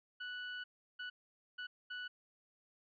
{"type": "tone bursts at uneven times", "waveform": "30% pulse", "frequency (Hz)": 1480, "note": "F#6", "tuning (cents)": 0, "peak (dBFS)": -39, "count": 4, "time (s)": [[0.2, 0.64], [0.99, 1.1], [1.58, 1.67], [1.9, 2.08]], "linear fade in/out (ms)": 10, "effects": ["resampled to 11025 Hz"]}